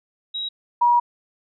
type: tone pair in turn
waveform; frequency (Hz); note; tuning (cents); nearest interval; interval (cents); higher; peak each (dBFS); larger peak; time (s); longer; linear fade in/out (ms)
sine; 3836 / 959; A#7 / A#5; +49 / +49; 2 octaves; 2400; first; -25 / -13; second; 0.34-0.49 / 0.81-1; second; 10
effects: none